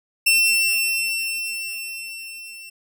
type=tone with level ramp; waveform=sawtooth; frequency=2699 Hz; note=E7; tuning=40 cents sharp; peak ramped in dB=-10 to -34 dBFS; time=0.26-2.7 s; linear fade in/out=10 ms; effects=none